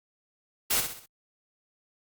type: noise with echo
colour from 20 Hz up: white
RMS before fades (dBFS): -25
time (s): 0.7-0.81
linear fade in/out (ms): 10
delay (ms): 63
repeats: 4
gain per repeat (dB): -7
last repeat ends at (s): 1.062
effects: Opus 48 kbps